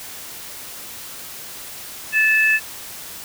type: tone pair together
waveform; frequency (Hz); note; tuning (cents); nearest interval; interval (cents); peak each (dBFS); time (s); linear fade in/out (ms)
sine; 1744 / 2613; A6 / E7; -16 / -16; perfect fifth; 700; -16; 2.12-2.6; 50
effects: white hiss -35 dBFS RMS until 3.24 s